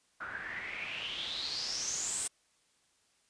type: noise with low-pass filter sweep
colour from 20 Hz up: white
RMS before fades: -38 dBFS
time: 0.2-2.28 s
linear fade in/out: 10 ms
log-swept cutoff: 1400 to 8700 Hz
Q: 7.8
effects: white hiss -71 dBFS RMS until 3.29 s + resampled to 22050 Hz